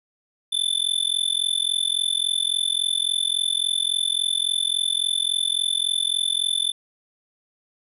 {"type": "tone with amplitude modulation", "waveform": "square", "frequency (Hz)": 3520, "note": "A7", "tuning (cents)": 0, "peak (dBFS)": -17, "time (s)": [0.52, 6.72], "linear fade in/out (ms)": 10, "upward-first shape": "sine", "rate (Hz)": 43.6, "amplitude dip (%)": 100, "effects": ["resampled to 32000 Hz"]}